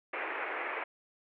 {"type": "band-pass noise", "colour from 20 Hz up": "white", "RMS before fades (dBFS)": -37, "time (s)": [0.13, 0.84], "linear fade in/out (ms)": 5, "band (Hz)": [320, 2400], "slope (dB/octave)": 48, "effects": []}